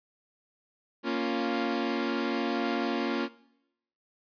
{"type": "chord", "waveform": "sawtooth", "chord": "Bb minor", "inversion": "none", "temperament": "equal", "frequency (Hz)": [233.1, 277.2, 349.2], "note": ["Bb3", "Db4", "F4"], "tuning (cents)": [0, 0, 0], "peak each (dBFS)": -28, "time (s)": [1.03, 3.29], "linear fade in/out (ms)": 50, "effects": ["noise-tail reverb RT60 0.8 s tail -19 dB re dry", "resampled to 11025 Hz"]}